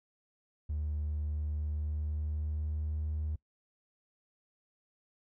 triangle tone with pitch glide, 75.3 to 76.79 Hz, D2 to D#2, +44 to -22 cents, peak -29 dBFS, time 0.69-3.36 s, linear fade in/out 10 ms, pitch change +34 cents, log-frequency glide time 1.47-3.03 s, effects noise-tail reverb RT60 0.1 s tail -24 dB re dry + tanh soft clip ceiling -27 dBFS

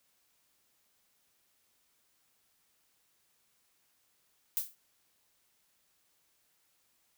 violet noise with exponential decay, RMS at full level -28 dBFS, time 4.57-4.75 s, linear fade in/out 0 ms, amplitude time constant 39 ms, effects white hiss -73 dBFS RMS until 7.17 s

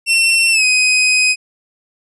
sawtooth tone with pitch glide, 2706 to 2510 Hz, E7 to D#7, +45 to +15 cents, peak -7 dBFS, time 0.06-1.36 s, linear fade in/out 50 ms, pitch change -130 cents, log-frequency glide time 0.51-0.64 s, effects resampled to 24000 Hz

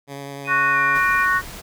10% pulse tone with vibrato, 140 Hz, C#3, 18 cents sharp, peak -23 dBFS, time 0.07-1.02 s, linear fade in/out 50 ms, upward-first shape triangle, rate 10 Hz, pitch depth 15 cents each way
sine tone with pitch glide, 2489 to 2403 Hz, D#7 to D7, 0 to +39 cents, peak -26 dBFS, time 0.44-1.27 s, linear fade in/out 50 ms, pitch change -61 cents, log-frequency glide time 0.72-0.79 s
sine chord, F# major, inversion second, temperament just, 1110 / 1480 / 1850 Hz, C#6 / F#6 / A#6, +2 / 0 / -14 cents, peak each -20 dBFS, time 0.47-1.42 s, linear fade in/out 50 ms
pink noise, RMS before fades -36 dBFS, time 0.94-1.62 s, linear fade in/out 20 ms
effects none

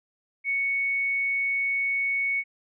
sine tone, 2220 Hz, C#7, 2 cents sharp, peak -23 dBFS, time 0.44-2.44 s, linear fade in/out 50 ms, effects none

